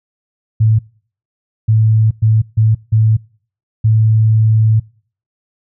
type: tone bursts at uneven times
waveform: sine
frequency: 110 Hz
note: A2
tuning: in tune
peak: -7 dBFS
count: 6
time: 0.6-0.79 / 1.68-2.11 / 2.22-2.42 / 2.57-2.75 / 2.92-3.17 / 3.84-4.8 s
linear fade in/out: 10 ms
effects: noise-tail reverb RT60 0.5 s tail -26 dB re dry